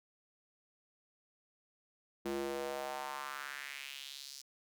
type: tone with high-pass filter sweep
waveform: square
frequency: 69.3 Hz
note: C#2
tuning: in tune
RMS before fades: -42 dBFS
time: 2.25-4.42 s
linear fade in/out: 10 ms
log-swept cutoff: 290 to 5400 Hz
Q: 2.7
effects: none